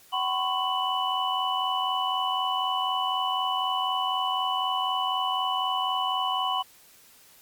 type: tone cluster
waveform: sine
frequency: 755 / 1009 / 1093 / 2975 Hz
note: F#5 / B5 / C#6 / F#7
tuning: +35 / +37 / -25 / +9 cents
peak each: -30 dBFS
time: 0.12-6.63 s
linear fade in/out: 20 ms
effects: white hiss -55 dBFS RMS until 7.41 s + Opus 48 kbps